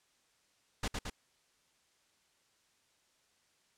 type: noise with echo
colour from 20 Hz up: pink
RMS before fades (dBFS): -34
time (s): 0.83-0.88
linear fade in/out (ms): 5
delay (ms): 110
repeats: 2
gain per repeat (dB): -3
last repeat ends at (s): 1.1
effects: white hiss -72 dBFS RMS until 3.77 s + low-pass 8000 Hz 12 dB/octave